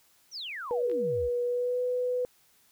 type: exponential sweep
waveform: sine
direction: down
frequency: 6230 to 57.2 Hz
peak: -35 dBFS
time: 0.31-1.3 s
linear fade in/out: 50 ms
type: tone with pitch glide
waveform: sine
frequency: 485.4 to 497.3 Hz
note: B4 to B4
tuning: -30 to +12 cents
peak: -26 dBFS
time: 0.71-2.25 s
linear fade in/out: 0 ms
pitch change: +42 cents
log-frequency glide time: 1.43-1.81 s
type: clicks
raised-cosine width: 0.3 ms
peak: -35 dBFS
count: 2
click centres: 0.898 / 0.915 s
effects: white hiss -64 dBFS RMS until 2.71 s